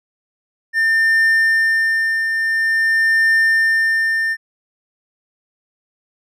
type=tone with tremolo; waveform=triangle; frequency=1800 Hz; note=A6; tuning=39 cents sharp; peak=-9 dBFS; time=0.73-4.37 s; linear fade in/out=50 ms; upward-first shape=triangle; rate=0.48 Hz; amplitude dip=50%; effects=none